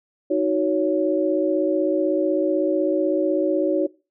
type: tone cluster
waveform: sine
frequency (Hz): 313.2 / 369.2 / 561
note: D#4 / F#4 / C#5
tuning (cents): +11 / -4 / +21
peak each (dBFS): -22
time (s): 0.3-3.87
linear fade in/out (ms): 10
effects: noise-tail reverb RT60 0.3 s tail -21 dB re dry